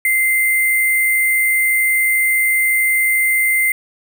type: tone with sample-and-hold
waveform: sine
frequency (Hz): 2082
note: C7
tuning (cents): -9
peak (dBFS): -12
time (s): 0.05-3.72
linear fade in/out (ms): 2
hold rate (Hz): 11025
effects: none